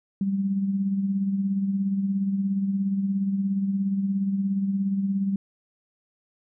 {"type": "tone with tremolo", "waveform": "sine", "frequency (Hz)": 196, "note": "G3", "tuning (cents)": 0, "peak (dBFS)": -20, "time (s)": [0.21, 5.36], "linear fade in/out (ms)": 2, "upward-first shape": "sine", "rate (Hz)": 17, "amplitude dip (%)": 45, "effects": []}